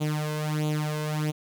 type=tone with flanger; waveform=sawtooth; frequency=152.2 Hz; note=D#3; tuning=38 cents flat; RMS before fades=-28 dBFS; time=0-1.32 s; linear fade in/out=20 ms; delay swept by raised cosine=0.28 to 1.98 ms; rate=1.5 Hz; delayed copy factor=+0.75; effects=none